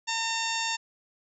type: harmonic tone with a mistuned harmonic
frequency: 908 Hz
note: A#5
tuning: 46 cents flat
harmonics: 1 / 2 / 3 / 4 / 5 / 6 / 7 / 8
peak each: -33 / -35 / -34 / -35 / -38 / -37 / -39 / -37 dBFS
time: 0.07-0.77 s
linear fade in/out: 20 ms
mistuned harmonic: 7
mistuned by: +59 cents
effects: none